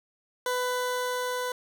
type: tone with level ramp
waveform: 20% pulse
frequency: 498.7 Hz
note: B4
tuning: 17 cents sharp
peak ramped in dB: -21 to -24 dBFS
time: 0.46-1.52 s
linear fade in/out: 2 ms
effects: none